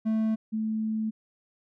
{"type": "tone pair in turn", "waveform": ["triangle", "sine"], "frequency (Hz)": [220, 218.7], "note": ["A3", "A3"], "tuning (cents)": [0, -10], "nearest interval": "unison", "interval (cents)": 10, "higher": "first", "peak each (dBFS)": [-21, -26], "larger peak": "first", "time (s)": [[0.05, 0.36], [0.52, 1.11]], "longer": "second", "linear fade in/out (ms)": 20, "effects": []}